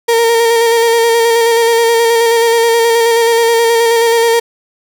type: tone with vibrato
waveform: 35% pulse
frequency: 462.1 Hz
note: A#4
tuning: 15 cents flat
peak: -6 dBFS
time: 0.08-4.4 s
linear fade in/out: 10 ms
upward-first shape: square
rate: 9.4 Hz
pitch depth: 21 cents each way
effects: none